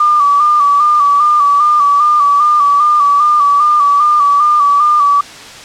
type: tone with vibrato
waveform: sine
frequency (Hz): 1174.7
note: D6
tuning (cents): 0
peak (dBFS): -6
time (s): 0-5.21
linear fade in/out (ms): 5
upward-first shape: square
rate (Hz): 2.5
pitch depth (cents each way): 42
effects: white hiss -31 dBFS RMS until 5.64 s + low-pass 6000 Hz 12 dB/octave